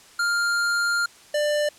square tone pair in turn, 1401 / 593.5 Hz, F6 / D5, +5 / +18 cents, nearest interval octave + minor third, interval 1487 cents, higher first, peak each -21 dBFS, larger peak neither, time 0.19-1.06 / 1.34-1.69 s, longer first, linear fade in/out 5 ms, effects white hiss -50 dBFS RMS until 1.78 s + low-pass 9000 Hz 12 dB/octave

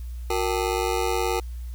25% pulse ring-modulated tone, 414.3 Hz, G#4, 4 cents flat, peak -16 dBFS, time 0.3-1.4 s, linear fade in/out 5 ms, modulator 49.4 Hz, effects added 60 Hz sine -31 dBFS peak until 1.74 s + white hiss -56 dBFS RMS until 1.74 s

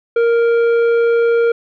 triangle tone with tanh clipping, 466.2 Hz, A#4, in tune, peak -12 dBFS, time 0.16-1.52 s, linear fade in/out 5 ms, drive 13 dB, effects none

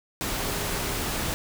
sine tone in noise, 408.4 Hz, G#4, 29 cents flat, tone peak -39 dBFS, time 0.4-0.94 s, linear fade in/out 0 ms, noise pink, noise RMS -29 dBFS, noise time 0.21-1.34 s, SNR -13 dB, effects none

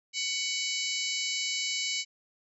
harmonic tone with a mistuned harmonic, 746 Hz, F#5, 14 cents sharp, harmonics 3 / 4 / 5 / 6 / 7 / 8 / 9 / 10, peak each -35 / -36 / -37 / -38 / -38 / -39 / -40 / -40 dBFS, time 0.13-2.05 s, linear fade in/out 50 ms, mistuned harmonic 5, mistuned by +99 cents, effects none

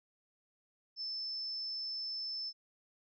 sine tone, 5274 Hz, E8, in tune, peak -37 dBFS, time 0.96-2.53 s, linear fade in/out 50 ms, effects none

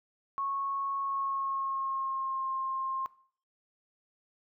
sine tone with pitch glide, 1100 to 1061.9 Hz, C#6 to C6, -14 to +25 cents, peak -30 dBFS, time 0.38-3.06 s, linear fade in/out 0 ms, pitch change -61 cents, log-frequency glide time 1-2.51 s, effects noise-tail reverb RT60 0.5 s tail -20 dB re dry

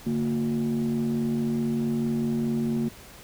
sine tone cluster, 144.8 / 229.5 / 360.7 Hz, D3 / A#3 / F#4, -24 / -27 / -44 cents, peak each -30 / -23 / -31 dBFS, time 0.06-2.89 s, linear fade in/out 10 ms, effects tanh soft clip ceiling -19 dBFS + pink hiss -47 dBFS RMS until 3.23 s

